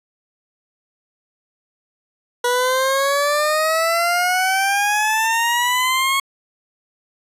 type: exponential sweep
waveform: 20% pulse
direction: up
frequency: 484.3 to 1100 Hz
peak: -11 dBFS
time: 2.44-6.2 s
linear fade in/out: 5 ms
effects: resampled to 32000 Hz